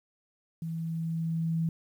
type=tone with level ramp; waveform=sine; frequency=163.8 Hz; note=E3; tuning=11 cents flat; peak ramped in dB=-32 to -25 dBFS; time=0.62-1.69 s; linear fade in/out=2 ms; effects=10-bit